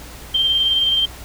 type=tone with tremolo; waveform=sine; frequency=3154 Hz; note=G7; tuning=10 cents sharp; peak=-13 dBFS; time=0.34-1.06 s; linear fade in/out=10 ms; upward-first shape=square; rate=19 Hz; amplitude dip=25%; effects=added 60 Hz sine -38 dBFS peak until 1.24 s + pink hiss -38 dBFS RMS until 1.24 s